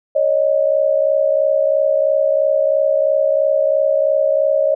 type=tone pair together; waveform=sine; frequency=554.4 / 617.4 Hz; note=C#5 / D#5; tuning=0 / -14 cents; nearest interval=major second; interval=186 cents; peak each=-15 dBFS; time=0.15-4.75 s; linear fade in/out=10 ms; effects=none